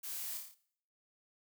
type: noise with echo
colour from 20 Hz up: blue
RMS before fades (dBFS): -44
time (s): 0.03-0.38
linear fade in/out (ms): 10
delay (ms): 28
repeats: 6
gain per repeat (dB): -3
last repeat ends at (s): 0.548
effects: noise-tail reverb RT60 0.6 s tail -18 dB re dry